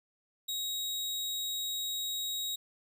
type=tone; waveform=sawtooth; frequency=3800 Hz; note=A#7; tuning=33 cents sharp; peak=-30 dBFS; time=0.48-2.56 s; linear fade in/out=10 ms; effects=none